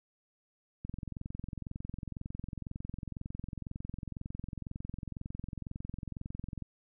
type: click train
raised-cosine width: 5 ms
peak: -27 dBFS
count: 128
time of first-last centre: 0.85-6.623 s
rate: 22 Hz
effects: none